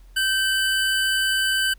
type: tone pair together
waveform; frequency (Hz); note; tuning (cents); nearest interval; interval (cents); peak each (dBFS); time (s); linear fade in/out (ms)
square; 1554 / 2995; G6 / F#7; -16 / +20; major seventh; 1136; -22 / -24; 0.16-1.74; 10
effects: added 43 Hz sine -44 dBFS peak until 1.78 s + pink hiss -61 dBFS RMS until 1.78 s